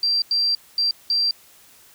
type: tone bursts at uneven times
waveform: sine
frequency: 4715 Hz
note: D8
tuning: 6 cents sharp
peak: -17 dBFS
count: 4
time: 0.03-0.22 / 0.31-0.55 / 0.78-0.91 / 1.1-1.31 s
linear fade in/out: 2 ms
effects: white hiss -51 dBFS RMS until 1.94 s